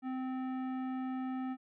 sine tone with hard clipping, 259 Hz, C4, 17 cents flat, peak -37 dBFS, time 0.02-1.57 s, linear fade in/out 50 ms, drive 16 dB, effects low-pass 2000 Hz 12 dB/octave

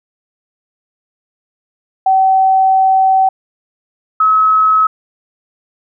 sine tone pair in turn, 764 / 1284.9 Hz, G5 / E6, -45 / -45 cents, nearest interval major sixth, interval 900 cents, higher second, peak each -7 dBFS, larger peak neither, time 2.06-3.29 / 4.2-4.87 s, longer first, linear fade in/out 5 ms, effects none

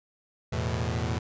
sawtooth chord, E suspended fourth, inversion none, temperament equal, 82.41 / 110 / 123.47 Hz, E2 / A2 / B2, 0 / 0 / 0 cents, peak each -27 / -27 / -28 dBFS, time 0.52-1.19 s, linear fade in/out 10 ms, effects resampled to 16000 Hz

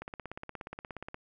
click train, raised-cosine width 0.5 ms, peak -25 dBFS, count 20, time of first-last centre 0.02-1.144 s, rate 16.9 Hz, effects none

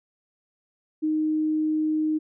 sine tone, 310 Hz, D#4, 6 cents flat, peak -21 dBFS, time 1.02-2.19 s, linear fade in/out 20 ms, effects none

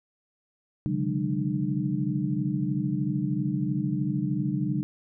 sine tone cluster, 134.2 / 147.2 / 181.1 / 204.2 / 301.2 Hz, C3 / D3 / F#3 / G#3 / D4, +44 / +4 / -37 / -29 / +44 cents, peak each -31 dBFS, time 0.86-4.83 s, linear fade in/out 0 ms, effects none

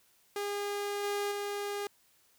sawtooth tone with level steps, 407.2 Hz, G#4, 34 cents flat, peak -29 / -27 / -30 dBFS, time 0.36-1.87 s, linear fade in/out 2 ms, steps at 1.03 / 1.31 s, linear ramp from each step 10 ms, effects white hiss -67 dBFS RMS until 2.38 s

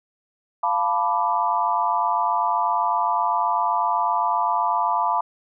sine chord, B half-diminished seventh, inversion second, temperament equal, 698.5 / 880 / 987.8 / 1174.7 Hz, F5 / A5 / B5 / D6, 0 / 0 / 0 / 0 cents, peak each -26 / -24 / -22 / -26 dBFS, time 0.63-5.21 s, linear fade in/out 5 ms, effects none

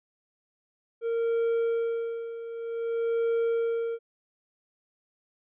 triangle tone with tremolo, 461.5 Hz, A#4, 17 cents flat, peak -21 dBFS, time 1.01-3.99 s, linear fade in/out 50 ms, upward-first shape sine, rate 0.53 Hz, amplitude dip 75%, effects resampled to 8000 Hz

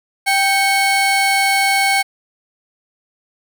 35% pulse tone pair together, 784 / 2209 Hz, G5 / C#7, 0 / -7 cents, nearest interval octave + tritone, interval 1793 cents, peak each -14 dBFS, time 0.26-2.03 s, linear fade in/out 20 ms, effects none

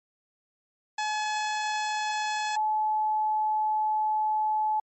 sawtooth / sine tone pair in turn, 852 / 859.9 Hz, G#5 / A5, +44 / -40 cents, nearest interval unison, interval 16 cents, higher second, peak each -23 dBFS, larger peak neither, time 0.98-2.56 / 2.56-4.8 s, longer second, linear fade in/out 5 ms, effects MP3 32 kbps

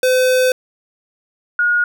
square / sine tone pair in turn, 510 / 1440 Hz, C5 / F#6, -44 / -47 cents, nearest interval octave + tritone, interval 1797 cents, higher second, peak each -12 dBFS, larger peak neither, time 0.03-0.52 / 1.59-1.84 s, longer first, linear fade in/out 2 ms, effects none

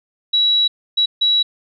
sine tone bursts at uneven times, 3900 Hz, B7, 23 cents flat, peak -12 dBFS, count 3, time 0.33-0.68 / 0.97-1.06 / 1.21-1.43 s, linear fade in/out 10 ms, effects none

